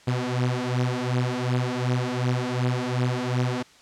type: beating tone pair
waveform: sawtooth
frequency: 123.47 / 126.17 Hz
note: B2 / B2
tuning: 0 / +37 cents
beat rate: 2.7 Hz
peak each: -22 dBFS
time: 0.07-3.63 s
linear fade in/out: 10 ms
effects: white hiss -53 dBFS RMS until 3.81 s + low-pass 6000 Hz 12 dB/octave